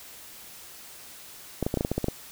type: clicks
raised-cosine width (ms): 2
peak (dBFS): -12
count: 10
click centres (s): 1.627 / 1.665 / 1.741 / 1.773 / 1.809 / 1.849 / 1.916 / 1.98 / 2.043 / 2.084
effects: white hiss -46 dBFS RMS until 2.31 s